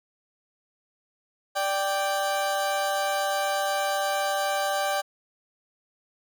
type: tone pair together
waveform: 30% pulse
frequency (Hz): 587.3 / 784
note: D5 / G5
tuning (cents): 0 / 0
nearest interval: perfect fourth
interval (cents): 500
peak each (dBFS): -25 / -24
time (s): 1.55-5.02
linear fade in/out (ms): 20
effects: none